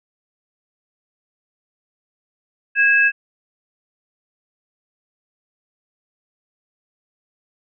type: tone pair together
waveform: sine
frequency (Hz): 1642 / 2614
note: G#6 / E7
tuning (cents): -20 / -15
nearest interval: minor sixth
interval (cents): 805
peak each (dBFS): -13 / -16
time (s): 2.75-3.12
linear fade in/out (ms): 50
effects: none